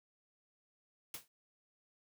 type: noise with exponential decay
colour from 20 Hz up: white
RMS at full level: -40 dBFS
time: 1.14-1.28 s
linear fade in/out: 2 ms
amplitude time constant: 29 ms
effects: none